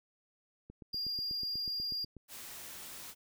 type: click train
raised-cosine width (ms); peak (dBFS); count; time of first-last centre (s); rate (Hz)
3; -36; 13; 0.7-2.167; 8.18
type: tone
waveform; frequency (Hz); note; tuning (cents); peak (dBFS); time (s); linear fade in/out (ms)
triangle; 4808; D8; +40; -33; 0.93-2.05; 10
type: noise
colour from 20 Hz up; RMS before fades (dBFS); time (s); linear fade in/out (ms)
white; -47; 2.28-3.15; 50
effects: none